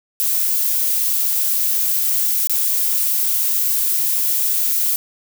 violet noise with dropouts, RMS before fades -18 dBFS, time 0.2-4.96 s, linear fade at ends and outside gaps 0 ms, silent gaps 2.472-2.496 s, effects none

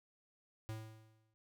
square tone with exponential decay, 110 Hz, A2, in tune, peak -40 dBFS, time 0.69-1.34 s, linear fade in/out 0 ms, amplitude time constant 140 ms, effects none

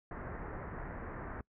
pink low-pass noise, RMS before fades -43 dBFS, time 0.11-1.41 s, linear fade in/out 2 ms, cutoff 1900 Hz, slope 48 dB/octave, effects noise-tail reverb RT60 0.1 s tail -24 dB re dry

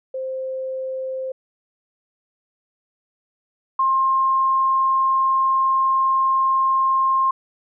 sine tone pair in turn, 523.3 / 1062.4 Hz, C5 / C6, 0 / +26 cents, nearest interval octave, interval 1226 cents, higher second, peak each -24 / -15 dBFS, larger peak second, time 0.14-1.32 / 3.79-7.31 s, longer second, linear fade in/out 5 ms, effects none

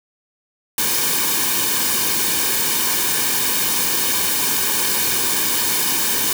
white noise with comb filter, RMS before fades -19 dBFS, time 0.78-6.33 s, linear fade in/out 2 ms, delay 1.5 ms, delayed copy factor -0.7, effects none

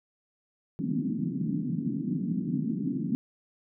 white band-pass noise, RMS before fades -30 dBFS, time 0.79-3.15 s, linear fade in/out 0 ms, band 150 to 280 Hz, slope 48 dB/octave, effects none

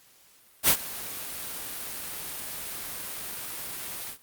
white noise with ADSR envelope, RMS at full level -17 dBFS, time 0.63-4.18 s, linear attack 60 ms, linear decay 71 ms, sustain -19 dB, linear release 91 ms, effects white hiss -58 dBFS RMS until 4.22 s + Opus 48 kbps

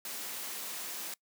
white high-pass noise, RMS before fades -40 dBFS, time 0.05-1.14 s, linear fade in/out 2 ms, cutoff 180 Hz, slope 24 dB/octave, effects noise-tail reverb RT60 0.1 s tail -23 dB re dry

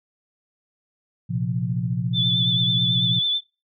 sine chord, Bb suspended second, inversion none, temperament equal, 116.54 / 130.81 / 174.61 Hz, Bb2 / C3 / F3, 0 / 0 / 0 cents, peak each -26 dBFS, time 1.29-3.2 s, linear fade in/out 20 ms
sine tone with vibrato, 3500 Hz, A7, 10 cents flat, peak -19 dBFS, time 2.13-3.41 s, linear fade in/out 50 ms, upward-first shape sine, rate 9.1 Hz, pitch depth 31 cents each way
effects noise-tail reverb RT60 0.3 s tail -25 dB re dry

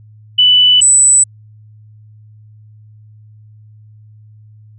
sine tone pair in turn, 2983 / 7964 Hz, F#7 / B8, +13 / +14 cents, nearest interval octave + perfect fourth, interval 1701 cents, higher second, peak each -5 dBFS, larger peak neither, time 0.38-0.81 / 0.81-1.24 s, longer neither, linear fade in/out 10 ms, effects added 107 Hz sine -38 dBFS peak until 4.78 s

